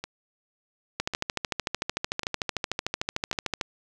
two click trains, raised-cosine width 0.2 ms, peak -16 / -9 dBFS, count 4 / 36, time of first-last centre 0.04-3.329 / 1-3.612 s, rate 0.912 / 13.4 Hz, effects none

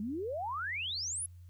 sine exponential sweep, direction up, 196 to 11090 Hz, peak -34 dBFS, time 0-1.26 s, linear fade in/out 2 ms, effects added 88 Hz sine -49 dBFS peak until 1.49 s + white hiss -75 dBFS RMS until 1.49 s

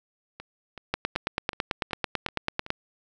two click trains, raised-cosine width 0.3 ms, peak -9 / -23 dBFS, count 17 / 7, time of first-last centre 0.94-2.704 / 0.4-2.664 s, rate 9.07 / 2.65 Hz, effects none

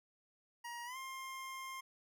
25% pulse tone with pitch glide, 949 to 1059.1 Hz, A#5 to C6, +31 to +21 cents, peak -40 dBFS, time 0.64-1.81 s, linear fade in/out 10 ms, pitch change +190 cents, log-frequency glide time 0.85-0.97 s, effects none

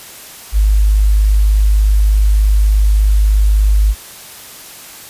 sine tone, 51.7 Hz, G#1, 7 cents flat, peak -7 dBFS, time 0.52-3.95 s, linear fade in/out 50 ms, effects white hiss -34 dBFS RMS until 5.09 s + resampled to 32000 Hz

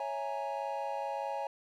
triangle chord, A# half-diminished seventh, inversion first, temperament equal, 554.4 / 659.3 / 830.6 / 932.3 Hz, C#5 / E5 / G#5 / A#5, 0 / 0 / 0 / 0 cents, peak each -37 / -40 / -35 / -40 dBFS, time 0-1.47 s, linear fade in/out 2 ms, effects none

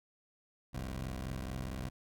15% pulse tone pair together, 44.52 / 65 Hz, F1 / C2, +34 / -11 cents, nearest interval perfect fifth, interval 655 cents, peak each -37 / -33 dBFS, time 0.73-1.9 s, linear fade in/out 20 ms, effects none

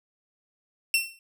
sawtooth tone with exponential decay, 2706 Hz, E7, 45 cents sharp, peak -14 dBFS, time 0.94-1.19 s, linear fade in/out 1 ms, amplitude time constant 54 ms, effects none

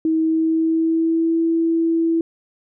sine tone with pitch glide, 320 to 329.8 Hz, D#4 to E4, +49 to +1 cents, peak -15 dBFS, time 0.05-2.21 s, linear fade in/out 2 ms, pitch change +52 cents, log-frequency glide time 0.21-1.4 s, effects none

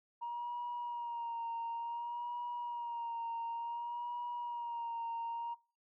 sine tone with vibrato, 944 Hz, A#5, 22 cents sharp, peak -36 dBFS, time 0.21-5.55 s, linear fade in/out 20 ms, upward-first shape sine, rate 0.56 Hz, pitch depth 35 cents each way, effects noise-tail reverb RT60 0.4 s tail -22 dB re dry + tanh soft clip ceiling -34 dBFS

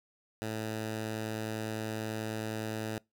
10% pulse tone, 109.5 Hz, A2, 8 cents flat, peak -26 dBFS, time 0.42-2.98 s, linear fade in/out 0 ms, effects noise-tail reverb RT60 0.2 s tail -24 dB re dry

